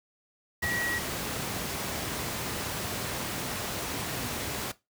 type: tone in noise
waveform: sine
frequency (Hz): 1916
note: A#6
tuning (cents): +47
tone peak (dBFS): -29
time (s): 0.62-0.99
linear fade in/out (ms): 10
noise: pink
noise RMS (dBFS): -33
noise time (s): 0.62-4.72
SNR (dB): +1
effects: noise-tail reverb RT60 0.2 s tail -17 dB re dry + high-pass 80 Hz 12 dB/octave